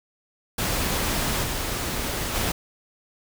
pink noise with level steps, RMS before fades -25 / -28 / -25 dBFS, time 0.58-2.52 s, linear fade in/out 5 ms, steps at 1.43 / 2.34 s, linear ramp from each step 10 ms, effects none

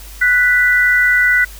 sine tone pair together, 1480 / 1975.6 Hz, F#6 / B6, 0 / 0 cents, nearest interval perfect fourth, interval 500 cents, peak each -12 dBFS, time 0.21-1.45 s, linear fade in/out 10 ms, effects added 50 Hz sine -33 dBFS peak until 1.59 s + white hiss -38 dBFS RMS until 1.59 s

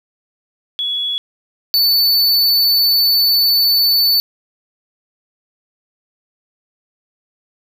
sine / square tone pair in turn, 3377 / 4493 Hz, G#7 / C#8, +28 / +23 cents, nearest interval perfect fourth, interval 495 cents, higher second, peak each -17 / -11 dBFS, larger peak second, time 0.79-1.18 / 1.74-4.2 s, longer second, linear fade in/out 0 ms, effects 8-bit

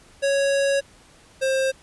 square tone pair in turn, 554.4 / 530.7 Hz, C#5 / C5, 0 / +24 cents, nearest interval minor second, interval 76 cents, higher first, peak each -19 / -20 dBFS, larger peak first, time 0.22-0.81 / 1.41-1.72 s, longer first, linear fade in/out 20 ms, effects pink hiss -52 dBFS RMS until 1.82 s + resampled to 24000 Hz

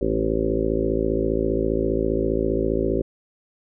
harmonic tone with a mistuned harmonic, 55 Hz, A1, in tune, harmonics 1 / 2 / 3 / 4 / 5 / 6 / 7 / 8 / 9 / 10, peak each -28 / -34 / -32 / -32 / -28 / -28 / -24 / -34 / -28 / -31 dBFS, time 0.01-3.02 s, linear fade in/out 5 ms, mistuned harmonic 4, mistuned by +23 cents, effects none

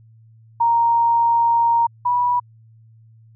sine tone pair in turn, 932.3 / 975.8 Hz, A#5 / B5, 0 / -21 cents, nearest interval minor second, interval 79 cents, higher second, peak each -13 / -15 dBFS, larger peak first, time 0.6-1.87 / 2.05-2.4 s, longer first, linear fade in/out 10 ms, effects added 112 Hz sine -46 dBFS peak until 3.35 s

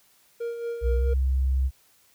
triangle tone with tremolo, 468.6 Hz, A#4, 9 cents sharp, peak -25 dBFS, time 0.4-1.14 s, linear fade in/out 10 ms, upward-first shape sine, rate 4.4 Hz, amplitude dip 50%
sine tone with pitch glide, 61.74 to 65.79 Hz, B1 to C2, 0 to +10 cents, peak -20 dBFS, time 0.81-1.71 s, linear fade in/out 50 ms, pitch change +110 cents, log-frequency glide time 0.96-1.06 s
effects white hiss -61 dBFS RMS until 2.14 s

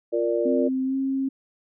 sine chord, Bb major, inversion second, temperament equal, 349.2 / 466.2 / 587.3 Hz, F4 / Bb4 / D5, 0 / 0 / 0 cents, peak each -25 dBFS, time 0.12-0.69 s, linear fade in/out 20 ms
sine tone with pitch glide, 261.6 to 268.5 Hz, C4 to C4, 0 to +45 cents, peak -22 dBFS, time 0.45-1.29 s, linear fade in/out 10 ms, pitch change +45 cents, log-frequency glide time 0.84-0.96 s
effects none

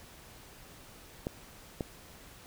clicks, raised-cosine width 2 ms, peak -19 dBFS, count 2, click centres 1.269 / 1.808 s, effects pink hiss -53 dBFS RMS until 2.46 s

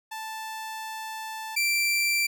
sawtooth tone pair in turn, 880 / 2349 Hz, A5 / D7, 0 / 0 cents, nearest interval octave + perfect fourth, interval 1700 cents, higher second, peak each -30 / -19 dBFS, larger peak second, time 0.11-1.56 / 1.56-2.27 s, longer first, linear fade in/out 10 ms, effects none

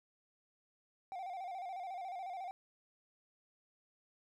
triangle tone with vibrato, 740 Hz, F#5, in tune, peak -39 dBFS, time 1.12-2.51 s, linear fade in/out 0 ms, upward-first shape square, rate 14 Hz, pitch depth 73 cents each way, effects none

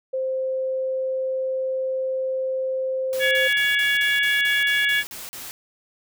sine tone, 523.3 Hz, C5, in tune, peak -22 dBFS, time 0.13-3.48 s, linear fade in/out 10 ms
white noise bursts, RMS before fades -36 dBFS, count 11, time 3.13-5.51 s, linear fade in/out 0 ms, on 180 ms, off 40 ms
harmonic tone, 563 Hz, C#5, 27 cents sharp, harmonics 3 / 4 / 5 / 6, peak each -20 / -24 / -29 / -26 dBFS, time 3.19-5.04 s, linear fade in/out 50 ms
effects none

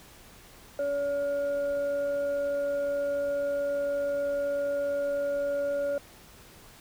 sine tone with frequency modulation, 568 Hz, C#5, 42 cents sharp, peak -26 dBFS, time 0.79-5.98 s, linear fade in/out 2 ms, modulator 850 Hz, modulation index 0.3, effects pink hiss -52 dBFS RMS until 6.8 s

